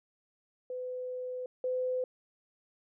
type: tone pair in turn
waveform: sine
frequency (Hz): 504 / 507.8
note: B4 / B4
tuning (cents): +35 / +48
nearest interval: unison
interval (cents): 13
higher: second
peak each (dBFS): -35 / -29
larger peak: second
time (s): 0.7-1.46 / 1.64-2.04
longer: first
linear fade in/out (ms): 2
effects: none